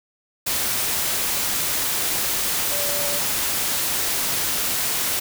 sine tone in noise, 577 Hz, D5, 31 cents flat, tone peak -30 dBFS, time 2.71-3.19 s, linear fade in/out 10 ms, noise white, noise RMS -23 dBFS, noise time 0.46-5.2 s, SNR -10 dB, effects none

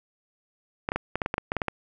clicks, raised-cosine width 0.5 ms, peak -11 dBFS, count 12, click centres 0.889 / 0.919 / 0.96 / 1.156 / 1.218 / 1.261 / 1.341 / 1.381 / 1.519 / 1.567 / 1.618 / 1.683 s, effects none

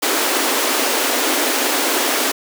pink high-pass noise, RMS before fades -18 dBFS, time 0.02-2.32 s, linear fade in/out 10 ms, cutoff 250 Hz, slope 96 dB/octave, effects none

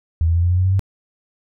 sine tone with pitch steps, 81.5 / 83.5 / 85.55 / 87.65 / 89.81 / 92.01 / 94.27 / 96.59 Hz, E2 / E2 / F2 / F2 / F2 / F#2 / F#2 / G2, -19 / +23 / -35 / +7 / +49 / -9 / +33 / -25 cents, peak -13 dBFS, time 0.21-0.794 s, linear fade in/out 0 ms, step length 73 ms, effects none

